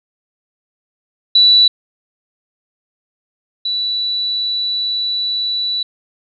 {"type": "tone pair in turn", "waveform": "sine", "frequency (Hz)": [3951, 3951], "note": ["B7", "B7"], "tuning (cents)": [0, 0], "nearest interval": "unison", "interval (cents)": 0, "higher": "neither", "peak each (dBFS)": [-6, -16], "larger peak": "first", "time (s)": [[1.35, 1.68], [3.65, 5.83]], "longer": "second", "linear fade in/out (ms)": 5, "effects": []}